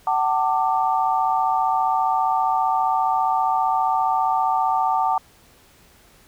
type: tone cluster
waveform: sine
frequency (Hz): 757 / 892 / 1181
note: F#5 / A5 / D6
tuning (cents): +39 / +23 / +9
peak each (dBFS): -21 / -21 / -24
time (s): 0.07-5.18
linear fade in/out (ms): 2
effects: pink hiss -53 dBFS RMS until 6.27 s